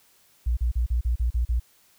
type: tone bursts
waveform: sine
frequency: 59.6 Hz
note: A#1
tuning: 39 cents sharp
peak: -20 dBFS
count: 8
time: 0.46-1.599 s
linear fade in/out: 10 ms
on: 110 ms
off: 37 ms
effects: white hiss -60 dBFS RMS until 1.98 s